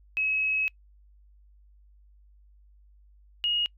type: tone pair in turn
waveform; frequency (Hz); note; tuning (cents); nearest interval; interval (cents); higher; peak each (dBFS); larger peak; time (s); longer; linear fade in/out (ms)
sine; 2565 / 2873; E7 / F7; -48 / +48; major second; 196; second; -24 / -23; second; 0.17-0.68 / 3.44-3.66; first; 0
effects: noise-tail reverb RT60 0.1 s tail -26 dB re dry + added 50 Hz sine -54 dBFS peak until 3.77 s